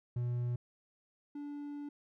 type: tone pair in turn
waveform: triangle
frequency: 121.5 / 289.7 Hz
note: B2 / D4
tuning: -28 / -24 cents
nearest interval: octave + minor third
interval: 1504 cents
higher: second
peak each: -30 / -38 dBFS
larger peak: first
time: 0.16-0.56 / 1.35-1.89 s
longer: second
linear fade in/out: 5 ms
effects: none